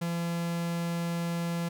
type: tone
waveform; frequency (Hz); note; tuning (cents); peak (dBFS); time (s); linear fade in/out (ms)
45% pulse; 170; F3; -46; -29; 0.01-1.69; 10
effects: none